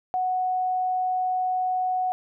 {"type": "tone", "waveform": "sine", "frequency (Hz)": 739, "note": "F#5", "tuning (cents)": -2, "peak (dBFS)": -22, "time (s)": [0.14, 2.12], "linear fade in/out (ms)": 0, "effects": []}